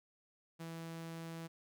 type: tone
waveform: sawtooth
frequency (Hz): 164.81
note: E3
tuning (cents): 0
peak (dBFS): -40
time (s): 0.59-1.48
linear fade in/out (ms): 20
effects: none